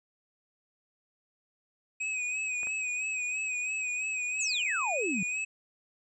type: tone with vibrato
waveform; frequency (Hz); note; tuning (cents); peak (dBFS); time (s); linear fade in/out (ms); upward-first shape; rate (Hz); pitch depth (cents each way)
square; 2521; D#7; +22; -31; 2-5.45; 10; sine; 3; 49
type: clicks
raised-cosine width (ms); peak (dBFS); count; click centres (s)
0.5; -30; 2; 2.632 / 2.671
type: exponential sweep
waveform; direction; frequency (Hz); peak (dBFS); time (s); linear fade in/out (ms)
sine; down; 7960 to 171.8; -30; 4.39-5.23; 2
effects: resampled to 22050 Hz